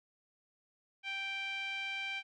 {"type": "tone with low-pass filter", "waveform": "5% pulse", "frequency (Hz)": 784, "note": "G5", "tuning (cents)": 0, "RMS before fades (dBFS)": -39, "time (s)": [1.03, 2.23], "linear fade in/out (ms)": 50, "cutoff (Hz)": 2600, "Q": 4.6, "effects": []}